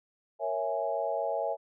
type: chord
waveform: sine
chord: A# half-diminished seventh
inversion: none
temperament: equal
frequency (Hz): 466.2 / 554.4 / 659.3 / 830.6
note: A#4 / C#5 / E5 / G#5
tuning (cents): 0 / 0 / 0 / 0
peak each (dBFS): -37 / -33 / -32 / -35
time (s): 0.39-1.57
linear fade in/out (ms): 50
effects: none